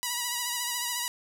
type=tone with vibrato; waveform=5% pulse; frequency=970 Hz; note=B5; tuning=31 cents flat; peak=-17 dBFS; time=0.03-1.08 s; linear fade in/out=0 ms; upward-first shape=sine; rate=14 Hz; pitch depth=37 cents each way; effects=none